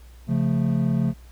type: chord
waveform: triangle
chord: Db augmented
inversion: none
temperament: equal with one note detuned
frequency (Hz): 137.48 / 174.61 / 220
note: Db3 / F3 / A3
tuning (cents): -14 / 0 / 0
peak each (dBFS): -21 / -22 / -22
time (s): 0.27-1.14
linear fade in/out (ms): 50
effects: added 60 Hz sine -43 dBFS peak until 1.31 s + pink hiss -56 dBFS RMS until 1.31 s